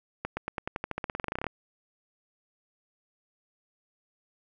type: accelerating click train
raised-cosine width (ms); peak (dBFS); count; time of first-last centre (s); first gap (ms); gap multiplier
0.5; -16; 21; 0.25-1.467; 120; 0.92
effects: none